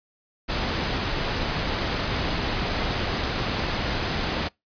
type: noise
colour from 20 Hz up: pink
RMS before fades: -26 dBFS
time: 0.48-4.49 s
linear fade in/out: 20 ms
effects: noise-tail reverb RT60 0.2 s tail -26 dB re dry + resampled to 11025 Hz